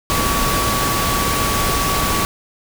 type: tone in noise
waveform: sine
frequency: 1135 Hz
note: C#6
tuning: 41 cents sharp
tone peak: -21 dBFS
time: 0.1-2.25 s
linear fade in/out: 0 ms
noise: pink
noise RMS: -19 dBFS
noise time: 0.1-2.25 s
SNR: -5 dB
effects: none